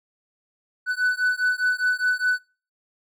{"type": "beating tone pair", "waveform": "triangle", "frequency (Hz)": [1492, 1496.9], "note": ["F#6", "F#6"], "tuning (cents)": [14, 20], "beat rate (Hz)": 4.9, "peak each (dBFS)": -21, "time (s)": [0.86, 2.4], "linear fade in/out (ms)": 50, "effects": ["noise-tail reverb RT60 0.4 s tail -26 dB re dry"]}